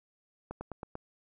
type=slowing click train; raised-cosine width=1 ms; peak=-25 dBFS; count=5; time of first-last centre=0.51-0.954 s; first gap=100 ms; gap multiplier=1.07; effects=none